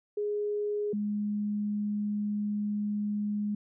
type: tone pair in turn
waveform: sine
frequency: 415.3 / 207.7 Hz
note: G#4 / G#3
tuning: 0 / 0 cents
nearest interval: octave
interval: 1200 cents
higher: first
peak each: -28 dBFS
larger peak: neither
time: 0.17-0.93 / 0.93-3.55 s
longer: second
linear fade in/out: 5 ms
effects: none